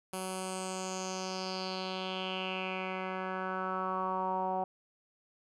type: tone with low-pass filter sweep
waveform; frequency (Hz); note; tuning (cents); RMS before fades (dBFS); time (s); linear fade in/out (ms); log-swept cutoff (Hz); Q
10% pulse; 187.2; F#3; +20; -36; 0.13-4.64; 2; 11000 to 790; 4.5
effects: none